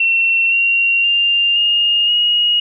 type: tone with pitch steps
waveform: sine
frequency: 2712 / 2753 / 2795 / 2837 / 2880 Hz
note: E7 / F7 / F7 / F7 / F#7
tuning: +49 / -25 / +1 / +27 / -47 cents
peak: -11 dBFS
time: 0-2.6 s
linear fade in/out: 5 ms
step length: 520 ms
effects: none